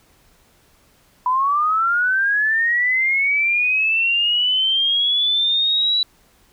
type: linear sweep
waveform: sine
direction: up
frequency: 987.8 to 3951 Hz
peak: -15 dBFS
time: 1.26-6.03 s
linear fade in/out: 2 ms
effects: pink hiss -56 dBFS RMS until 6.52 s